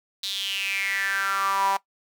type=tone with high-pass filter sweep; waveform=sawtooth; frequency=196 Hz; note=G3; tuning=in tune; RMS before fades=-26 dBFS; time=0.23-1.77 s; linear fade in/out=5 ms; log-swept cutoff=3900 to 870 Hz; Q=7.3; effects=noise-tail reverb RT60 0.1 s tail -19 dB re dry